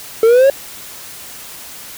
triangle exponential sweep, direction up, 440 to 562 Hz, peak -4 dBFS, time 0.23-0.5 s, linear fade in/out 2 ms, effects white hiss -33 dBFS RMS until 1.97 s

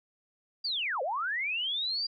sine linear two-way sweep, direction down then up, 4818 to 483.8 to 4818 Hz, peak -29 dBFS, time 0.64-2.07 s, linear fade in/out 10 ms, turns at 1.02 s, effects none

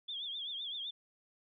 sine tone with vibrato, 3400 Hz, G#7, 40 cents sharp, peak -38 dBFS, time 0.08-0.91 s, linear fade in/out 10 ms, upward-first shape triangle, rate 7.8 Hz, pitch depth 130 cents each way, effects none

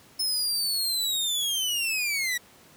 sawtooth linear sweep, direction down, 5230 to 1909 Hz, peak -22 dBFS, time 0.19-2.38 s, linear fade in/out 10 ms, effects pink hiss -54 dBFS RMS until 2.76 s + high-pass 100 Hz 12 dB/octave

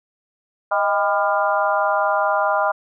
harmonic tone with a mistuned harmonic, 200 Hz, G3, 35 cents sharp, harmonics 3 / 4 / 5 / 6 / 7, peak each -21 / -22 / -23 / -24 / -24 dBFS, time 0.71-2.72 s, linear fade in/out 10 ms, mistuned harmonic 3, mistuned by +70 cents, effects none

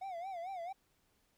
triangle tone with vibrato, 725 Hz, F#5, 35 cents flat, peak -38 dBFS, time 0.01-0.73 s, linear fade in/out 10 ms, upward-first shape sine, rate 4.5 Hz, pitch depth 140 cents each way, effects pink hiss -75 dBFS RMS until 1.37 s

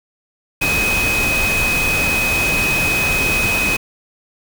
sine tone in noise, 2521 Hz, D#7, 22 cents sharp, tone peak -16 dBFS, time 0.61-3.77 s, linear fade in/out 10 ms, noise pink, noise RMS -21 dBFS, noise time 0.61-3.77 s, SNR +2 dB, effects none

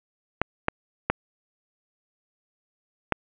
clicks, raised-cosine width 0.5 ms, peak -5 dBFS, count 4, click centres 0.416 / 0.684 / 1.1 / 3.123 s, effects resampled to 8000 Hz + 7-bit

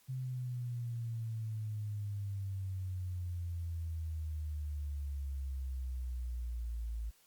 sine exponential sweep, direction down, 130.81 to 55 Hz, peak -36 dBFS, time 0.08-7.11 s, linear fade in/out 20 ms, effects white hiss -67 dBFS RMS until 7.26 s + Opus 48 kbps

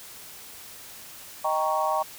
sine chord, Eb dominant seventh, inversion none, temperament equal, 622.3 / 784 / 932.3 / 1108.7 Hz, Eb5 / G5 / Bb5 / Db6, 0 / 0 / 0 / 0 cents, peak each -28 dBFS, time 1.44-2.03 s, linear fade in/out 10 ms, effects white hiss -44 dBFS RMS until 2.18 s

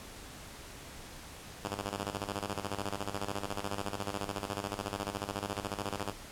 5% pulse tone with tremolo, 100.3 Hz, G2, 40 cents sharp, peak -22 dBFS, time 1.64-6.13 s, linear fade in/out 10 ms, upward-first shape square, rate 14 Hz, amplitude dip 70%, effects pink hiss -48 dBFS RMS until 6.31 s + low-pass 12000 Hz 12 dB/octave

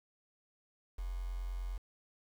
sine tone with quantisation, 44.87 Hz, F1, 48 cents sharp, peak -36 dBFS, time 0.98-1.78 s, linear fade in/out 10 ms, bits 9, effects none

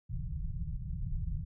pink low-pass noise, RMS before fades -36 dBFS, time 0.09-1.45 s, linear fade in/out 10 ms, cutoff 170 Hz, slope 96 dB/octave, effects none

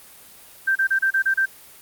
sine tone bursts, 1568 Hz, G6, in tune, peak -16 dBFS, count 7, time 0.67-1.458 s, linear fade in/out 10 ms, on 86 ms, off 31 ms, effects white hiss -46 dBFS RMS until 1.81 s + Opus 32 kbps

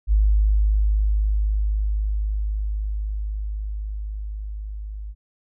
sine tone with level ramp, 51.91 Hz, G#1, in tune, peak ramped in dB -13 to -30 dBFS, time 0.07-5.15 s, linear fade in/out 50 ms, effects none

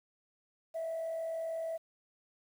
sine tone with frequency modulation, 654 Hz, E5, 14 cents flat, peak -33 dBFS, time 0.74-1.78 s, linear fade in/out 20 ms, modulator 46.1 Hz, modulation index 0.3, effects tanh soft clip ceiling -31 dBFS + 10-bit

